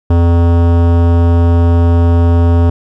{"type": "tone with hard clipping", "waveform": "sine", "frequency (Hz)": 85.2, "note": "F2", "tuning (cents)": -42, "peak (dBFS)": -8, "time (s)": [0.1, 2.7], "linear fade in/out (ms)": 5, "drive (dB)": 18, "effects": []}